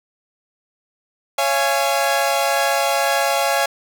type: chord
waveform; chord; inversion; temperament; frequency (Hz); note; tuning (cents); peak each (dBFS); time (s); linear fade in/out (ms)
sawtooth; Db major; none; equal with one note detuned; 554.4 / 684.5 / 830.6; Db5 / F5 / Ab5; 0 / -35 / 0; -17; 1.38-3.66; 5
effects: none